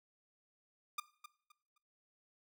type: tone with echo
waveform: sawtooth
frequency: 1209 Hz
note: D6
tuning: 50 cents sharp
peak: -32 dBFS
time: 0.98-1 s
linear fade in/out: 5 ms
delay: 260 ms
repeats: 3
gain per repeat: -12 dB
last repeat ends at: 1.78 s
effects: noise-tail reverb RT60 0.5 s tail -18 dB re dry